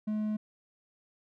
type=tone; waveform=triangle; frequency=213.5 Hz; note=G#3; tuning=48 cents sharp; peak=-27 dBFS; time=0.07-0.37 s; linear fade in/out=10 ms; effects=none